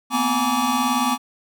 square tone cluster, 234.5 / 252.9 / 837 / 954 / 1152 Hz, A#3 / B3 / G#5 / A#5 / D6, +11 / +41 / +13 / +40 / -34 cents, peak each -29 / -24 / -25 / -30 / -24 dBFS, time 0.1-1.18 s, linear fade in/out 50 ms, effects none

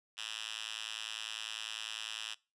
5% pulse tone with high-pass filter, 110 Hz, A2, in tune, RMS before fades -42 dBFS, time 0.17-2.35 s, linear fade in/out 20 ms, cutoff 2600 Hz, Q 2.5, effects noise-tail reverb RT60 0.3 s tail -23 dB re dry + resampled to 22050 Hz

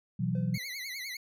sine chord, B suspended fourth, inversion none, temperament equal, 123.47 / 164.81 / 185 Hz, B2 / E3 / F#3, 0 / 0 / 0 cents, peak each -32 dBFS, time 0.19-0.58 s, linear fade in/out 10 ms
triangle tone with exponential decay, 510 Hz, C5, 44 cents flat, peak -39 dBFS, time 0.35-0.81 s, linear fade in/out 2 ms, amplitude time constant 100 ms
25% pulse tone with vibrato, 2093 Hz, C7, in tune, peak -33 dBFS, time 0.54-1.17 s, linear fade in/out 5 ms, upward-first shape triangle, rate 9.9 Hz, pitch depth 140 cents each way
effects none

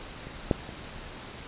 clicks, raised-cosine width 2 ms, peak -27 / -8 / -27 dBFS, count 3, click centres 0.27 / 0.512 / 0.691 s, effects pink hiss -42 dBFS RMS until 1.47 s + resampled to 8000 Hz

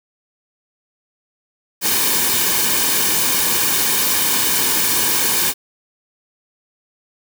white noise with comb filter, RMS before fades -17 dBFS, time 1.81-5.54 s, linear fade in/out 50 ms, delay 1.5 ms, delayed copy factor -0.6, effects none

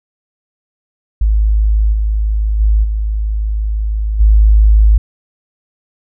sine tone with level steps, 53 Hz, G#1, 36 cents sharp, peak -8 / -11 / -7 / -13 / -4 dBFS, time 1.21-4.98 s, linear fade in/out 5 ms, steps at 1.92 / 2.59 / 2.83 / 4.19 s, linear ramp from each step 20 ms, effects none

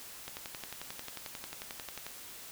click train, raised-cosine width 0.2 ms, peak -23 dBFS, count 21, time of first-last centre 0.28-2.066 s, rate 11.2 Hz, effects white hiss -48 dBFS RMS until 2.51 s

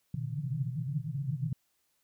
pink band-pass noise, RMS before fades -34 dBFS, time 0.14-1.53 s, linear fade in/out 5 ms, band 120 to 160 Hz, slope 96 dB/octave, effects white hiss -75 dBFS RMS until 2.03 s

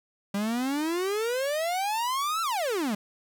45% pulse exponential two-way sweep, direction up then down, 196 to 1365 to 196 Hz, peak -26 dBFS, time 0.34-2.95 s, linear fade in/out 5 ms, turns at 2.42 s, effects 11-bit

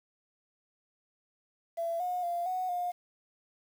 triangle tone with pitch steps, 672 / 722 / 694 / 739 / 712 Hz, E5 / F#5 / F5 / F#5 / F5, +33 / -43 / -11 / -2 / +33 cents, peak -26 dBFS, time 1.77-2.92 s, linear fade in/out 20 ms, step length 230 ms, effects tanh soft clip ceiling -28 dBFS + 9-bit

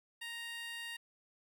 15% pulse tone with high-pass filter, 932.3 Hz, A#5, in tune, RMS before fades -44 dBFS, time 0.21-0.97 s, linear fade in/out 10 ms, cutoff 1900 Hz, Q 1.5, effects none

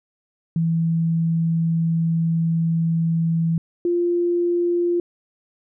sine tone pair in turn, 164.81 / 348 Hz, E3 / F4, 0 / -6 cents, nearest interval octave + minor second, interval 1294 cents, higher second, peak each -17 dBFS, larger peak neither, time 0.56-3.58 / 3.85-5 s, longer first, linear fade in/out 2 ms, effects none

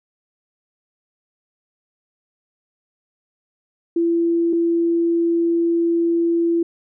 sine tone pair in turn, 337.3 / 337.3 Hz, E4 / E4, +40 / +40 cents, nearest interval unison, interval 0 cents, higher neither, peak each -15 dBFS, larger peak neither, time 3.96-4.53 / 4.53-6.63 s, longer second, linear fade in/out 5 ms, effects none

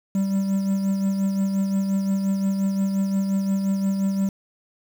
triangle tone with tremolo, 195.1 Hz, G3, 8 cents flat, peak -16 dBFS, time 0.15-4.29 s, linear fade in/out 2 ms, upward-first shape sine, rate 5.7 Hz, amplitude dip 40%, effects 7-bit

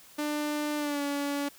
sawtooth tone with pitch glide, 297.8 to 284.8 Hz, D4 to C#4, +24 to +47 cents, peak -25 dBFS, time 0.18-1.49 s, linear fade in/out 10 ms, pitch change -77 cents, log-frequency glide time 0.77-1.02 s, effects white hiss -54 dBFS RMS until 1.58 s

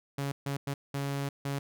sawtooth tone bursts at uneven times, 139.8 Hz, C#3, 15 cents sharp, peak -27 dBFS, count 5, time 0.18-0.32 / 0.46-0.57 / 0.67-0.74 / 0.94-1.29 / 1.45-1.59 s, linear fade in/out 5 ms, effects none

